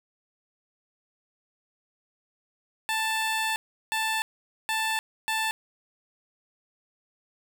15% pulse tone bursts at uneven times, 882 Hz, A5, 4 cents sharp, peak -19 dBFS, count 4, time 2.89-3.56 / 3.92-4.22 / 4.69-4.99 / 5.28-5.51 s, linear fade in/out 0 ms, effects 8-bit

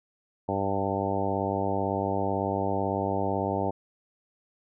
harmonic tone with a mistuned harmonic, 98 Hz, G2, in tune, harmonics 1 / 2 / 3 / 4 / 5 / 6 / 7 / 8 / 9, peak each -34 / -34 / -34 / -34 / -34 / -34 / -34 / -34 / -34 dBFS, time 0.48-3.71 s, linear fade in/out 10 ms, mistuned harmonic 9, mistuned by +15 cents, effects none

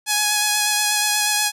5% pulse tone with vibrato, 838 Hz, G#5, 15 cents sharp, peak -5 dBFS, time 0.06-1.52 s, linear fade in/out 50 ms, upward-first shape sine, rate 8.3 Hz, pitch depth 17 cents each way, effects none

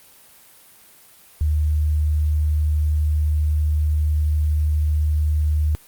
sine tone, 76 Hz, D#2, 40 cents flat, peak -16 dBFS, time 1.41-5.75 s, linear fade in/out 0 ms, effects white hiss -49 dBFS RMS until 5.87 s + Opus 32 kbps

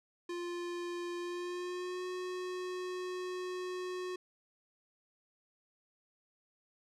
square tone with pitch glide, 349.2 to 365.1 Hz, F4 to F#4, 0 to -23 cents, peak -38 dBFS, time 0.29-4.16 s, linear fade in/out 5 ms, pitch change +77 cents, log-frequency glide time 1.19-2.05 s, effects low-pass 7000 Hz 12 dB/octave

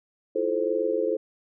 sine chord, F major seventh, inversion third, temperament just, 327.4 / 349.2 / 436.5 / 523.8 Hz, E4 / F4 / A4 / C5, -12 / 0 / -14 / +2 cents, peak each -31 / -31 / -26 / -27 dBFS, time 0.35-1.17 s, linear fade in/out 10 ms, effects none

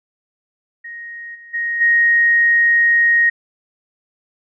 sine tone with level steps, 1872 Hz, A#6, 7 cents sharp, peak -29 / -37 / -18 / -10 dBFS, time 0.84-3.3 s, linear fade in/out 10 ms, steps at 1.34 / 1.53 / 1.8 s, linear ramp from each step 20 ms, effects none

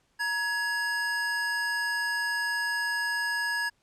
square tone pair together, 937.7 / 1679 Hz, A#5 / G#6, +10 / +18 cents, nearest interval minor seventh, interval 1008 cents, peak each -36 / -28 dBFS, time 0.19-3.7 s, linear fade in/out 20 ms, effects pink hiss -70 dBFS RMS until 3.82 s + low-pass 9000 Hz 12 dB/octave

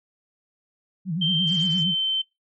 sine tone with vibrato, 171.6 Hz, F3, 30 cents flat, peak -23 dBFS, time 1.05-1.95 s, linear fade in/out 50 ms, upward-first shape sine, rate 8.7 Hz, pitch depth 180 cents each way
sine tone with pitch glide, 3136 to 3093 Hz, G7 to G7, 0 to -24 cents, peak -20 dBFS, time 1.21-2.22 s, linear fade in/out 10 ms, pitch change -24 cents, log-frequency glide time 1.6-1.69 s
blue noise, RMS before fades -35 dBFS, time 1.46-1.84 s, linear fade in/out 50 ms
effects noise-tail reverb RT60 0.2 s tail -23 dB re dry + MP3 32 kbps

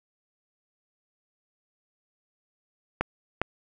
clicks, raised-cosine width 0.5 ms, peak -9 dBFS, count 2, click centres 3.01 / 3.416 s, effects none

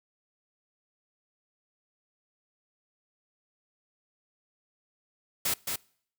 white noise with echo, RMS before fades -28 dBFS, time 5.45-5.54 s, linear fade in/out 5 ms, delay 220 ms, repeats 1, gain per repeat -4 dB, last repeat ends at 5.76 s, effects noise-tail reverb RT60 0.6 s tail -25 dB re dry

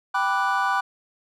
triangle chord, G major seventh, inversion none, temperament equal, 784 / 987.8 / 1174.7 / 1480 Hz, G5 / B5 / D6 / F#6, 0 / 0 / 0 / 0 cents, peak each -24 dBFS, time 0.14-0.81 s, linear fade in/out 10 ms, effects none

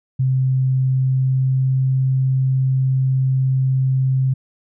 sine tone with pitch glide, 130.81 to 131.72 Hz, C3 to C3, 0 to +12 cents, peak -14 dBFS, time 0.19-4.34 s, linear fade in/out 10 ms, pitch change +12 cents, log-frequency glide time 0.81-1.91 s, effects none

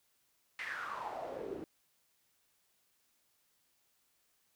pink noise with band-pass filter sweep, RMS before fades -42 dBFS, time 0.59-1.64 s, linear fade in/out 0 ms, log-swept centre 2100 to 310 Hz, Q 5.9, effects white hiss -75 dBFS RMS until 4.55 s

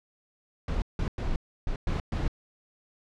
brown noise bursts at uneven times, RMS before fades -28 dBFS, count 6, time 0.68-0.82 / 0.99-1.08 / 1.18-1.36 / 1.67-1.76 / 1.87-2 / 2.12-2.28 s, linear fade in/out 2 ms, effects low-pass 5000 Hz 12 dB/octave

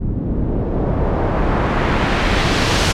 pink noise with low-pass filter sweep, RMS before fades -17 dBFS, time 0-2.93 s, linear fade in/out 20 ms, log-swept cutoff 210 to 6400 Hz, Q 0.86, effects none

